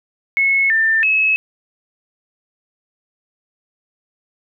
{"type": "tone with pitch steps", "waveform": "sine", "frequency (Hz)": [2188, 1789, 2580], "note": ["C#7", "A6", "E7"], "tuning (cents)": [-23, 28, -38], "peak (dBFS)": -12, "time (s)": [0.37, 1.36], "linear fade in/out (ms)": 0, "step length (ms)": 330, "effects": []}